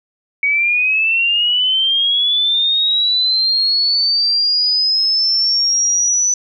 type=linear sweep; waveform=sine; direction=up; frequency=2243 to 6000 Hz; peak=-12 dBFS; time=0.43-6.34 s; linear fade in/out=2 ms; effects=none